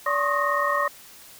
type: tone cluster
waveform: sine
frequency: 577 / 1067 / 1106 / 1248 / 1857 Hz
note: D5 / C6 / C#6 / D#6 / A#6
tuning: -31 / +34 / -4 / +5 / -7 cents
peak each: -27 dBFS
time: 0.06-0.88 s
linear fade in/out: 5 ms
effects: white hiss -47 dBFS RMS until 1.39 s